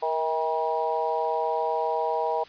harmonic tone with a mistuned harmonic, 160 Hz, D#3, 49 cents sharp, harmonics 3 / 4 / 5 / 6, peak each -29 / -29 / -29 / -29 dBFS, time 0.02-2.44 s, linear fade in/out 10 ms, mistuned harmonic 3, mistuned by -28 cents, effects white hiss -49 dBFS RMS until 2.48 s + resampled to 11025 Hz

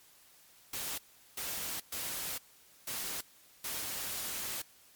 white noise bursts at uneven times, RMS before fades -38 dBFS, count 5, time 0.73-0.98 / 1.37-1.8 / 1.92-2.38 / 2.87-3.21 / 3.64-4.62 s, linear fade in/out 5 ms, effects white hiss -61 dBFS RMS until 4.95 s + MP3 96 kbps

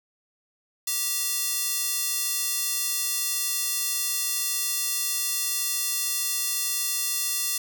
square tone with high-pass filter, 389.1 Hz, G4, 13 cents flat, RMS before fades -27 dBFS, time 0.87-7.58 s, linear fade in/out 5 ms, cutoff 6300 Hz, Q 0.61, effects none

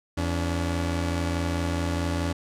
sawtooth tone pair together, 84.7 / 285.8 Hz, E2 / D4, +48 / -47 cents, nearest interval octave + major sixth, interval 2105 cents, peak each -22 / -26 dBFS, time 0.17-2.33 s, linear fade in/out 10 ms, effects low-pass 10000 Hz 12 dB/octave

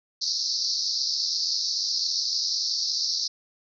pink band-pass noise, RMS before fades -27 dBFS, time 0.21-3.28 s, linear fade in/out 10 ms, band 4200 to 5700 Hz, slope 96 dB/octave, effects none

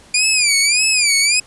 15% pulse tone with vibrato, 2400 Hz, D7, 37 cents sharp, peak -5 dBFS, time 0.14-1.4 s, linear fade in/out 5 ms, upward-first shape sine, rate 1.7 Hz, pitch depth 140 cents each way, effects pink hiss -46 dBFS RMS until 1.46 s + resampled to 24000 Hz

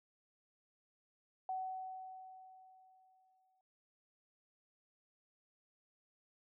sine tone with exponential decay, 752 Hz, F#5, 28 cents sharp, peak -36 dBFS, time 1.49-3.61 s, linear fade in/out 2 ms, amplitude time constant 460 ms, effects none

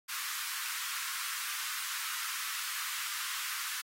pink high-pass noise, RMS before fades -38 dBFS, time 0.08-3.82 s, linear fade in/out 20 ms, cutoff 1100 Hz, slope 48 dB/octave, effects AAC 48 kbps

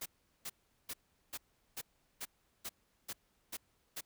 white noise bursts, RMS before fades -42 dBFS, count 10, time 0.01-4.01 s, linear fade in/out 10 ms, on 49 ms, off 390 ms, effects pink hiss -75 dBFS RMS until 4.05 s

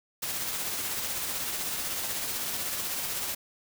white noise with tremolo, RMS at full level -31 dBFS, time 0.22-3.35 s, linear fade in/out 10 ms, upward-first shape triangle, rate 16 Hz, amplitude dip 35%, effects none

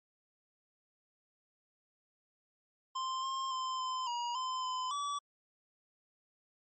square tone with pitch steps, 1045 / 1062 / 1038 / 1029 / 955 / 1028 / 1019 / 1147 Hz, C6 / C6 / C6 / C6 / A#5 / C6 / C6 / D6, -2 / +25 / -14 / -29 / +42 / -31 / -46 / -41 cents, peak -35 dBFS, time 2.95-5.19 s, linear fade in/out 10 ms, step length 280 ms, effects MP3 32 kbps

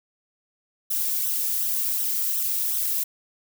violet noise with flanger, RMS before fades -25 dBFS, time 0.9-3.04 s, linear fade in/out 10 ms, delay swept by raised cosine 0.42 to 2.02 ms, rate 2.7 Hz, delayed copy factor -0.65, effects none

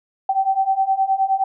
sine beating tone pair, 767 / 776.6 Hz, G5 / G5, -38 / -16 cents, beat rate 9.6 Hz, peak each -20 / -18 dBFS, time 0.29-1.44 s, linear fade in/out 5 ms, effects none

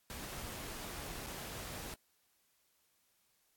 pink noise with dropouts, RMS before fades -45 dBFS, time 0.1-1.94 s, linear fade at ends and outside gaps 0 ms, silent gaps 1.263-1.268 s, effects white hiss -75 dBFS RMS until 3.56 s + AAC 64 kbps

